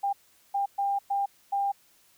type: tone bursts at uneven times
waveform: sine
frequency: 798 Hz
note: G5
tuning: 31 cents sharp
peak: -24 dBFS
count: 5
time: 0.03-0.13 / 0.54-0.66 / 0.78-0.99 / 1.1-1.26 / 1.52-1.72 s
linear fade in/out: 10 ms
effects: white hiss -62 dBFS RMS until 2.17 s